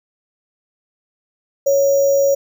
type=tone with sample-and-hold; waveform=sine; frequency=554.4 Hz; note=C#5; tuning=in tune; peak=-11 dBFS; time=1.66-2.35 s; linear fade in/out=10 ms; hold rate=6300 Hz; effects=none